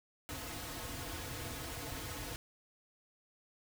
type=noise with comb filter; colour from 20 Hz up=pink; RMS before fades=-43 dBFS; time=0.29-2.36 s; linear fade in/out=0 ms; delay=5.1 ms; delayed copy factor=-1; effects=none